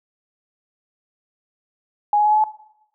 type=tone with pitch steps; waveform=sine; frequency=830.6 / 837.8 / 845.1 / 852.5 / 859.9 Hz; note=G#5 / G#5 / G#5 / G#5 / A5; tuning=0 / +15 / +30 / +45 / -40 cents; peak=-13 dBFS; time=2.13-2.44 s; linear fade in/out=2 ms; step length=62 ms; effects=noise-tail reverb RT60 0.8 s tail -18 dB re dry